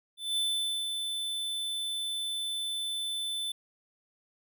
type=tone with ADSR envelope; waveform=square; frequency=3520 Hz; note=A7; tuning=in tune; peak=-27 dBFS; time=0.17-3.52 s; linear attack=200 ms; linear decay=490 ms; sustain=-5 dB; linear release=5 ms; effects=none